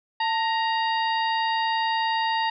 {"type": "harmonic tone with a mistuned harmonic", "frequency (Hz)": 937, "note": "A#5", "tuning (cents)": 9, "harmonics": [1, 2, 3, 4, 5], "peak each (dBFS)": [-23, -29, -33, -35, -37], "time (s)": [0.2, 2.5], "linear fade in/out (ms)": 5, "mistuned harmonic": 1, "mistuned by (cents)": -79, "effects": []}